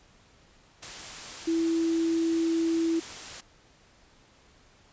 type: tone in noise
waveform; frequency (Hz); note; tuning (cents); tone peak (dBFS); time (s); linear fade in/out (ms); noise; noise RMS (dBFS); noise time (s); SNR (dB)
sine; 329.6; E4; 0; -23; 1.47-3; 10; white; -40; 0.82-3.41; +14
effects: pink hiss -59 dBFS RMS until 4.92 s + resampled to 16000 Hz